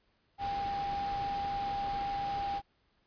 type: tone in noise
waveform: sine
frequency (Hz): 800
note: G5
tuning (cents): +35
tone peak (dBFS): -32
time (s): 0.38-2.62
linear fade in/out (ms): 50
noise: pink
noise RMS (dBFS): -43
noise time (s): 0.38-2.62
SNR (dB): +8
effects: pink hiss -73 dBFS RMS until 3.06 s + resampled to 11025 Hz